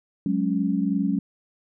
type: chord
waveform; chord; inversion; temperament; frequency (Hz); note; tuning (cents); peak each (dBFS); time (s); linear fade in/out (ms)
sine; F# suspended second; none; equal; 185 / 207.7 / 277.2; F#3 / G#3 / C#4; 0 / 0 / 0; -25; 0.26-1.19; 2
effects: none